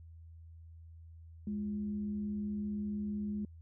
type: tone with frequency modulation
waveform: sine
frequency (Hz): 207.8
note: G#3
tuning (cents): +1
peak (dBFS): -34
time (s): 1.47-3.45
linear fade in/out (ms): 2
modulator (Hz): 140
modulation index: 0.25
effects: added 82 Hz sine -50 dBFS peak until 3.61 s